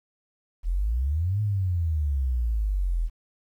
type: exponential two-way sweep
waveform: sine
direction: up then down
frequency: 39.42 to 107.4 to 39.42 Hz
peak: -22 dBFS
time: 0.63-3.1 s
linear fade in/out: 50 ms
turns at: 1.41 s
effects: 10-bit